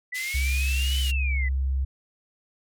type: exponential two-way sweep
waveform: sine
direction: up then down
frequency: 1968 to 3057 to 1968 Hz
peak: -29 dBFS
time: 0.12-1.49 s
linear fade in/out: 10 ms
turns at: 1 s
type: band-pass noise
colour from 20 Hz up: pink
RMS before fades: -36 dBFS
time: 0.14-1.12 s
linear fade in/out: 20 ms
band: 2200 to 14000 Hz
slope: 24 dB/octave
type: tone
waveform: sine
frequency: 66.7 Hz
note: C2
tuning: 34 cents sharp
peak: -22 dBFS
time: 0.34-1.85 s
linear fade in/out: 10 ms
effects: none